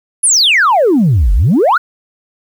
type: exponential two-way sweep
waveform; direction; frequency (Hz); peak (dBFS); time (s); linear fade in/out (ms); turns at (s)
sine; down then up; 10940 to 42.94 to 1553; -5; 0.23-1.78; 10; 1.33
effects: tanh soft clip ceiling -4 dBFS + 7-bit